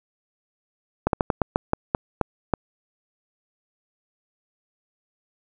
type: slowing click train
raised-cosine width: 1 ms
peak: -5 dBFS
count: 10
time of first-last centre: 1.07-2.537 s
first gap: 62 ms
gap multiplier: 1.23
effects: none